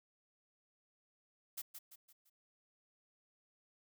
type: noise with echo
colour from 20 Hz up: blue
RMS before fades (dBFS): -43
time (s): 1.57-1.62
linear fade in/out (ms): 10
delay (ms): 170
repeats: 4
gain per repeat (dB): -7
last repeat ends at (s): 2.3
effects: none